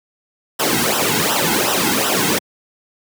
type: noise with flanger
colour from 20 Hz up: pink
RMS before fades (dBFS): -17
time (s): 0.59-2.39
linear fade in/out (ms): 10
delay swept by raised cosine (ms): 0.44 to 1.74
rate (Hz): 2.7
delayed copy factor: -0.85
effects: high-pass 150 Hz 12 dB/octave